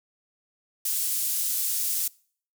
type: high-pass noise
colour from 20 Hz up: pink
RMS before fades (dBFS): -27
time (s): 0.85-2.08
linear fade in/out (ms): 5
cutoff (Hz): 8900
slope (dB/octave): 12
effects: noise-tail reverb RT60 0.5 s tail -24 dB re dry